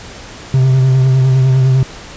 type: tone with vibrato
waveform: triangle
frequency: 131 Hz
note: C3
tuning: 2 cents sharp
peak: -5 dBFS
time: 0.54-1.83 s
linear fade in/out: 2 ms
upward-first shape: triangle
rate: 9.9 Hz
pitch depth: 38 cents each way
effects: pink hiss -32 dBFS RMS until 2.16 s + resampled to 16000 Hz